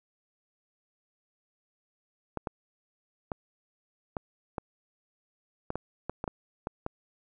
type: clicks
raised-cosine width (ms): 1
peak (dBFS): -18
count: 12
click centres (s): 2.373 / 2.472 / 3.318 / 4.168 / 4.582 / 5.704 / 5.756 / 6.096 / 6.241 / 6.278 / 6.671 / 6.864
effects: none